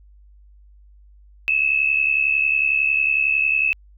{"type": "tone pair together", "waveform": "sine", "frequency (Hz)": [2563, 2634], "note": ["E7", "E7"], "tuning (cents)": [-49, -2], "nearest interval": "unison", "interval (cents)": 47, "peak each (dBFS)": -19, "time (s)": [1.48, 3.73], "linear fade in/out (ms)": 0, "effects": ["added 50 Hz sine -46 dBFS peak until 3.97 s"]}